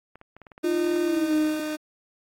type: clicks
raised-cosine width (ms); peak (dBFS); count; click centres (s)
0.5; -30; 10; 0.156 / 0.214 / 0.366 / 0.417 / 0.468 / 0.518 / 0.579 / 0.644 / 0.713 / 0.874
type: tone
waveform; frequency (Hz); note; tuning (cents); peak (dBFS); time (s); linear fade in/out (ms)
30% pulse; 306.5; D#4; -26; -25; 0.63-1.77; 20
type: tone with pitch glide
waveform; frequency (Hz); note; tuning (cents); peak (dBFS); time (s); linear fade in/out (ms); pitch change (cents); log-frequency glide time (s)
sine; 346.6 to 308.8; F4 to D#4; -13 to -13; -22; 0.64-1.6; 5; -200; 1.03-1.34
effects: AAC 64 kbps